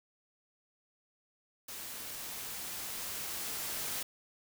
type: noise with level ramp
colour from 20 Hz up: white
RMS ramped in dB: -44 to -37 dBFS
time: 1.68-4.03 s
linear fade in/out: 5 ms
effects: none